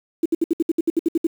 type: tone bursts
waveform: sine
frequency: 329.6 Hz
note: E4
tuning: in tune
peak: -14 dBFS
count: 12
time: 0.23-1.269 s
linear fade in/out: 5 ms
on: 27 ms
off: 65 ms
effects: 7-bit

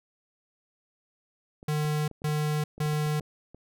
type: clicks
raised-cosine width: 2 ms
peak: -33 dBFS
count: 12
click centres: 1.629 / 1.85 / 2.113 / 2.219 / 2.289 / 2.78 / 2.814 / 2.86 / 2.933 / 3.064 / 3.208 / 3.546 s
type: tone bursts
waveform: square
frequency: 151.1 Hz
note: D3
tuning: 50 cents sharp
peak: -26 dBFS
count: 3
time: 1.68-3.2 s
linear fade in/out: 5 ms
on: 400 ms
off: 160 ms
effects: none

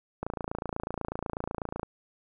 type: click train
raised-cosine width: 1 ms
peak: -18 dBFS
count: 46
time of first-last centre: 0.23-1.831 s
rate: 28.1 Hz
effects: none

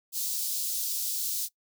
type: high-pass noise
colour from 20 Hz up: white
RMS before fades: -31 dBFS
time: 0.12-1.49 s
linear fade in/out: 50 ms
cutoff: 4100 Hz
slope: 24 dB/octave
effects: noise-tail reverb RT60 0.1 s tail -21 dB re dry

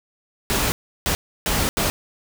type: noise bursts at uneven times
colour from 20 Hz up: pink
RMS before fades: -21 dBFS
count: 4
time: 0.5-0.72 / 1.06-1.15 / 1.46-1.69 / 1.77-1.9 s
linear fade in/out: 0 ms
effects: none

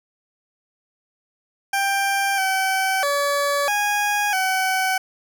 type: tone with pitch steps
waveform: 20% pulse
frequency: 790 / 765 / 570 / 825 / 756 Hz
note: G5 / G5 / C#5 / G#5 / F#5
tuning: +13 / -42 / +48 / -12 / +37 cents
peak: -14 dBFS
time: 1.73-4.98 s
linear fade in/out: 5 ms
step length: 650 ms
effects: none

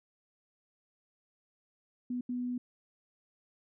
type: tone bursts at uneven times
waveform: sine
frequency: 246.9 Hz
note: B3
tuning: in tune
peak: -32 dBFS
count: 2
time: 2.1-2.21 / 2.29-2.58 s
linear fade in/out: 5 ms
effects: none

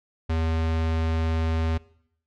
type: tone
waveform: square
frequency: 81 Hz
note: E2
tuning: 30 cents flat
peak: -23 dBFS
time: 0.29-1.78 s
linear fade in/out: 10 ms
effects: noise-tail reverb RT60 0.7 s tail -21 dB re dry + low-pass 4000 Hz 12 dB/octave

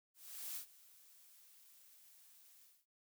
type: noise with ADSR envelope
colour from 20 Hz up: blue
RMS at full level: -44 dBFS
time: 0.14-2.86 s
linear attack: 420 ms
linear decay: 97 ms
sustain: -20 dB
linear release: 230 ms
effects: none

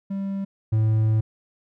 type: tone pair in turn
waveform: triangle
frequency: 196 / 109.56 Hz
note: G3 / A2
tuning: 0 / -7 cents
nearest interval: minor seventh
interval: 1007 cents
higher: first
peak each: -23 / -15 dBFS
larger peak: second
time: 0.1-0.45 / 0.72-1.21 s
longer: second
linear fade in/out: 10 ms
effects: none

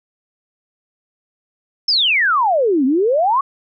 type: exponential two-way sweep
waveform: sine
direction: down then up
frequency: 5410 to 250.5 to 1149 Hz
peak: -12 dBFS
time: 1.88-3.41 s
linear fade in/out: 5 ms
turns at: 2.85 s
effects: none

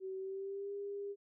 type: tone with pitch glide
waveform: sine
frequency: 380 to 402.6 Hz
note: F#4 to G4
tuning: +46 to +46 cents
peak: -39 dBFS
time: 0-1.16 s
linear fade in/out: 50 ms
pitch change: +100 cents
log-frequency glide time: 0.17-0.72 s
effects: none

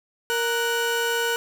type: tone pair together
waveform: 30% pulse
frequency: 466.2 / 1480 Hz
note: A#4 / F#6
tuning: 0 / 0 cents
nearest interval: octave + minor sixth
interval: 2000 cents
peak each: -22 dBFS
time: 0.3-1.36 s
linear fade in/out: 0 ms
effects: none

